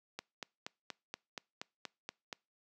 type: click train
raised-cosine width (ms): 0.2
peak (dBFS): -23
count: 10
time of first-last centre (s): 0.19-2.328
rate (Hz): 4.21
effects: noise-tail reverb RT60 0.3 s tail -26 dB re dry + high-pass 200 Hz 12 dB/octave